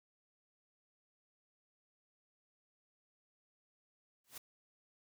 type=noise with exponential growth; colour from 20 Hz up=white; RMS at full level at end=-43 dBFS; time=4.24-4.38 s; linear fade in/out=5 ms; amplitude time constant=29 ms; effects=none